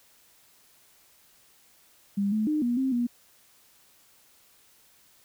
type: tone with pitch steps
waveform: sine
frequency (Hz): 200.2 / 215.7 / 304.3 / 240.7 / 264.6 / 240.6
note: G3 / A3 / D#4 / B3 / C4 / B3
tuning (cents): +37 / -34 / -38 / -44 / +20 / -45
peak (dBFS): -23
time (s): 2.17-3.07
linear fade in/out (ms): 10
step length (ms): 150
effects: white hiss -60 dBFS RMS until 5.24 s